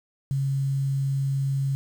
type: tone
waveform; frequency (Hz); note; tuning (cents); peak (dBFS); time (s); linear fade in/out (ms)
sine; 136.7; C#3; -24; -22; 0.31-1.75; 0
effects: 8-bit